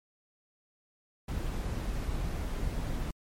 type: noise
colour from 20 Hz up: brown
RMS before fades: -33 dBFS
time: 1.28-3.11 s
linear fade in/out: 5 ms
effects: MP3 64 kbps